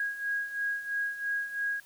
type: beating tone pair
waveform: sine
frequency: 1642 / 1645 Hz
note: G#6 / G#6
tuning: -20 / -17 cents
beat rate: 3 Hz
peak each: -36 / -31 dBFS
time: 0-1.8 s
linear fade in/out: 2 ms
effects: white hiss -57 dBFS RMS until 1.85 s